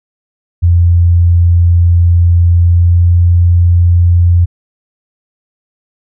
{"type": "tone with pitch glide", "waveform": "sine", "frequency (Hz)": [86.3, 87.05], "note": ["F2", "F2"], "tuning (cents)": [-20, -5], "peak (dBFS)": -4, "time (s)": [0.62, 4.46], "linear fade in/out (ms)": 20, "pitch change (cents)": 15, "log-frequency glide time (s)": [2.57, 3.1], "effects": []}